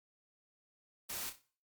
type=noise with echo; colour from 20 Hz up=white; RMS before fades=-41 dBFS; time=1.09-1.3 s; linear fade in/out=10 ms; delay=31 ms; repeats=4; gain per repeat=-9 dB; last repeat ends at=1.424 s; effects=noise-tail reverb RT60 0.4 s tail -17 dB re dry + MP3 96 kbps